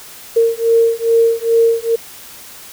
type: beating tone pair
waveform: sine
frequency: 458 / 460.4 Hz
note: A#4 / A#4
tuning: -31 / -22 cents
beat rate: 2.4 Hz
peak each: -13 dBFS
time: 0.36-1.96 s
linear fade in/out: 10 ms
effects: white hiss -36 dBFS RMS until 2.72 s